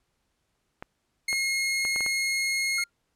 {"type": "clicks", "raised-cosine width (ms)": 0.5, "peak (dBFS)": -21, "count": 6, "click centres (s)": [0.825, 1.329, 1.851, 1.961, 2.007, 2.063]}
{"type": "tone", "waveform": "sawtooth", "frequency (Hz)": 2155, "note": "C#7", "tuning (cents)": -49, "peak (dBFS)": -21, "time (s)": [1.28, 2.84], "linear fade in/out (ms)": 5}
{"type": "tone with exponential decay", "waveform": "triangle", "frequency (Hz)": 1396.9, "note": "F6", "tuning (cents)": 0, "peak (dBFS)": -30, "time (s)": [2.78, 2.9], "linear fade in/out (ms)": 5, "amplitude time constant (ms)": 24}
{"effects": ["pink hiss -75 dBFS RMS until 3.15 s", "low-pass 11000 Hz 12 dB/octave"]}